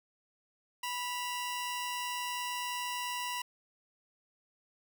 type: tone pair together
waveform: sawtooth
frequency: 982.9 / 2780 Hz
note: B5 / F7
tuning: -9 / -9 cents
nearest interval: octave + tritone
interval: 1800 cents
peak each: -32 / -37 dBFS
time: 0.83-3.42 s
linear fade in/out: 5 ms
effects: none